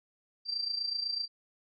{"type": "tone with amplitude modulation", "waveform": "sine", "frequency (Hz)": 4699, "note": "D8", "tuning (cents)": 0, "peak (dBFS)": -28, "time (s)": [0.45, 1.28], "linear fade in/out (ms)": 50, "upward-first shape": "sine", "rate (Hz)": 28, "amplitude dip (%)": 70, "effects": []}